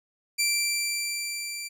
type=tone with level ramp; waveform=15% pulse; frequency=2349 Hz; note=D7; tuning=in tune; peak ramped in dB=-15 to -27 dBFS; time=0.38-1.69 s; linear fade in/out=20 ms; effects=none